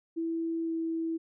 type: tone with pitch glide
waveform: sine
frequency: 329.6 to 327.3 Hz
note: E4 to E4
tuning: 0 to -12 cents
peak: -29 dBFS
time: 0.16-1.18 s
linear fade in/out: 20 ms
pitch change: -12 cents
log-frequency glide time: 0.64-0.71 s
effects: none